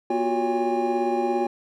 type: tone cluster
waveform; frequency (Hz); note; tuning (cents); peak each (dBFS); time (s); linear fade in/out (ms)
triangle; 241.6 / 356.6 / 374 / 563 / 809; B3 / F4 / F#4 / C#5 / G#5; -38 / +36 / +19 / +27 / -46; -28 / -23 / -28 / -29 / -24; 0.1-1.47; 5
effects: none